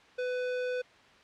square tone, 500 Hz, B4, 21 cents sharp, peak -31 dBFS, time 0.18-0.82 s, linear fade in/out 10 ms, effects white hiss -57 dBFS RMS until 1.23 s + low-pass 3000 Hz 12 dB/octave

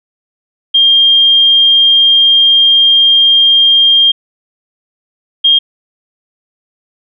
sine tone pair in turn, 3208 / 3224 Hz, G7 / G7, +39 / +48 cents, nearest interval unison, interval 9 cents, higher second, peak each -4 dBFS, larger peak neither, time 0.74-4.12 / 5.44-5.59 s, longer first, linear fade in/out 10 ms, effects none

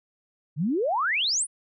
sine exponential sweep, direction up, 132.9 to 10320 Hz, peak -22 dBFS, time 0.56-1.47 s, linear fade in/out 50 ms, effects none

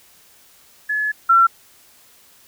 sine tone pair in turn, 1708 / 1355.6 Hz, G#6 / E6, +48 / +48 cents, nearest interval major third, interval 400 cents, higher first, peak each -18 / -9 dBFS, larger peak second, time 0.89-1.12 / 1.29-1.47 s, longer first, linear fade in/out 10 ms, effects white hiss -51 dBFS RMS until 2.47 s

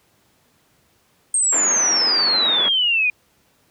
sine exponential sweep, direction down, 8560 to 2426 Hz, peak -15 dBFS, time 1.34-3.1 s, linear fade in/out 2 ms
white band-pass noise, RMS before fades -28 dBFS, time 1.52-2.69 s, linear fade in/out 10 ms, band 200 to 2000 Hz, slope 24 dB/octave
effects pink hiss -60 dBFS RMS until 3.7 s + high-pass 80 Hz 12 dB/octave

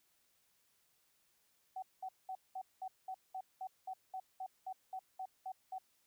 sine tone bursts, 755 Hz, F#5, 35 cents sharp, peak -40 dBFS, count 16, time 1.76-5.784 s, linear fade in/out 5 ms, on 64 ms, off 200 ms, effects white hiss -75 dBFS RMS until 6.06 s

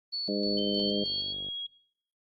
sine tone with tremolo, 4438 Hz, C#8, 1 cent sharp, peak -30 dBFS, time 0.12-1.34 s, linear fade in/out 20 ms, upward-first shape square, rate 3.2 Hz, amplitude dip 45%
harmonic tone, 101.8 Hz, G#2, 34 cents flat, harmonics 2 / 3 / 4 / 5 / 6, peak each -32 / -34 / -35 / -36 / -37 dBFS, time 0.28-1.04 s, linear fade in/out 5 ms
click train, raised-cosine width 2 ms, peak -34 dBFS, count 51, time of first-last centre 0.47-1.486 s, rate 49.2 Hz
sine tone with pitch glide, 3100 to 3303 Hz, G7 to G#7, -20 to -10 cents, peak -33 dBFS, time 0.57-1.67 s, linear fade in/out 10 ms, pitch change +110 cents, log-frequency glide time 0.75-1.29 s
effects noise-tail reverb RT60 0.7 s tail -22 dB re dry + Opus 32 kbps

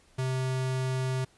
square tone, 130.1 Hz, C3, 9 cents flat, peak -28 dBFS, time 0.18-1.25 s, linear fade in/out 10 ms, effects pink hiss -62 dBFS RMS until 1.37 s + resampled to 24000 Hz

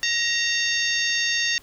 harmonic tone with a mistuned harmonic, 915 Hz, A#5, 32 cents flat, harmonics 2 / 3 / 4 / 5 / 6 / 7, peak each -25 / -27 / -28 / -29 / -30 / -30 dBFS, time 0.03-1.58 s, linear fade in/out 0 ms, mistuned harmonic 2, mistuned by +48 cents, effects pink hiss -52 dBFS RMS until 1.62 s

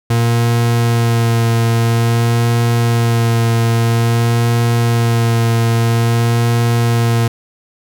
40% pulse tone with vibrato, 116.54 Hz, A#2, in tune, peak -10 dBFS, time 0.1-7.28 s, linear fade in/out 5 ms, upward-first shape sine, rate 0.5 Hz, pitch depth 18 cents each way, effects none

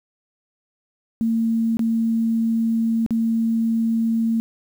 sine tone with dropouts, 226.9 Hz, A#3, 47 cents flat, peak -17 dBFS, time 1.21-4.4 s, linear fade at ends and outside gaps 0 ms, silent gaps 1.77-1.793 / 3.063-3.107 s, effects 8-bit

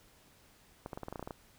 clicks, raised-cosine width 1 ms, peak -26 dBFS, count 11, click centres 0.861 / 0.932 / 0.975 / 1.033 / 1.084 / 1.126 / 1.158 / 1.195 / 1.227 / 1.275 / 1.308 s, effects pink hiss -63 dBFS RMS until 1.58 s

